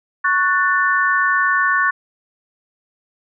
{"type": "chord", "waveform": "sine", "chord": "F# minor", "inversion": "second", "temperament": "just", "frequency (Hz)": [1110, 1480, 1776], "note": ["C#6", "F#6", "A6"], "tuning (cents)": [2, 0, 16], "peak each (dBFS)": -18, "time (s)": [0.24, 1.91], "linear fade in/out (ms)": 10, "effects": []}